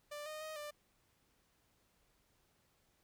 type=tone with pitch steps; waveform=sawtooth; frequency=590 / 616 / 625 / 593 Hz; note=D5 / D#5 / D#5 / D5; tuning=+8 / -17 / +8 / +17 cents; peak=-40 dBFS; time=0.11-0.71 s; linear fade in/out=10 ms; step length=150 ms; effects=pink hiss -75 dBFS RMS until 3.03 s